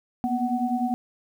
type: tone cluster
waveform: sine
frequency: 237.9 / 247.9 / 747 Hz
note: A#3 / B3 / F#5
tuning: +35 / +7 / +16 cents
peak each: -27 dBFS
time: 0.24-0.94 s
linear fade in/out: 0 ms
effects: 9-bit